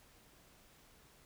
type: silence
effects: pink hiss -64 dBFS RMS until 1.25 s